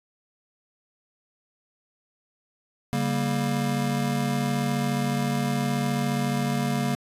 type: chord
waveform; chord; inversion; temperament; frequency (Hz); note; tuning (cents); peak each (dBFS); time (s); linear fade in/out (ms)
square; G diminished; second; just; 141.12 / 196 / 235.2; Db3 / G3 / Bb3; +31 / 0 / +16; -28 / -31 / -28; 2.93-6.95; 0
effects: resampled to 32000 Hz